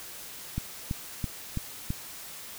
click train, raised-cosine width 5 ms, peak -17 dBFS, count 5, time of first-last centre 0.58-1.905 s, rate 3.02 Hz, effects white hiss -43 dBFS RMS until 2.58 s

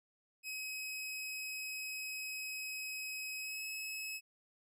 sawtooth tone with pitch glide, 2545 to 2575 Hz, D#7 to E7, +39 to -41 cents, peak -37 dBFS, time 0.43-4.21 s, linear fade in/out 50 ms, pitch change +20 cents, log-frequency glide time 3.39-3.63 s, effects none

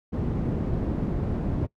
white low-pass noise, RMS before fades -27 dBFS, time 0.12-1.67 s, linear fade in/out 20 ms, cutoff 220 Hz, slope 12 dB/octave, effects noise-tail reverb RT60 0.1 s tail -20 dB re dry

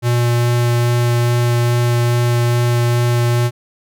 square tone with vibrato, 120 Hz, B2, 49 cents flat, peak -13 dBFS, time 0.02-3.51 s, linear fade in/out 50 ms, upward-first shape sine, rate 2.4 Hz, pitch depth 8 cents each way, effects none

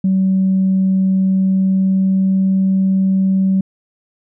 sine tone with pitch glide, 190 to 191.1 Hz, F#3 to G3, +46 to -44 cents, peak -10 dBFS, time 0.04-3.61 s, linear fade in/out 5 ms, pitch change +10 cents, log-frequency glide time 1.12-2.45 s, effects tanh soft clip ceiling -7 dBFS

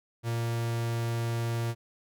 45% pulse tone, 116.54 Hz, A#2, in tune, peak -28 dBFS, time 0.23-1.75 s, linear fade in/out 50 ms, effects none

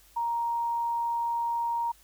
sine tone, 936 Hz, A#5, 7 cents sharp, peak -26 dBFS, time 0.16-1.92 s, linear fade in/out 10 ms, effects added 50 Hz sine -61 dBFS peak until 2.03 s + white hiss -59 dBFS RMS until 2.03 s

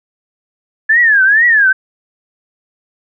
sine tone with vibrato, 1715 Hz, A6, 45 cents flat, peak -6 dBFS, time 0.89-1.73 s, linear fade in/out 10 ms, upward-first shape triangle, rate 2.2 Hz, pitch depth 230 cents each way, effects none

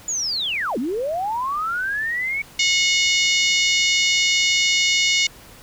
sine linear two-way sweep, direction down then up, 7010 to 214 to 2259 Hz, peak -21 dBFS, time 0.08-2.42 s, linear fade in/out 5 ms, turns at 0.78 s
harmonic tone, 727 Hz, F#5, 31 cents flat, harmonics 3 / 4 / 5 / 6 / 7 / 8 / 9 / 10, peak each -20 / -22 / -24 / -26 / -27 / -28 / -29 / -30 dBFS, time 2.59-5.27 s, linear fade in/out 5 ms
effects pink hiss -45 dBFS RMS until 5.62 s

